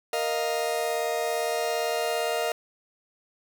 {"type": "chord", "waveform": "40% pulse", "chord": "Bb suspended fourth", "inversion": "none", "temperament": "just", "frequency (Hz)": [466.2, 621.6, 699.2], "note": ["Bb4", "Eb5", "F5"], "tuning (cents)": [0, -2, 2], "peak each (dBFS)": -29, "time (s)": [0.13, 2.52], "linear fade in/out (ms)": 2, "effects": ["9-bit"]}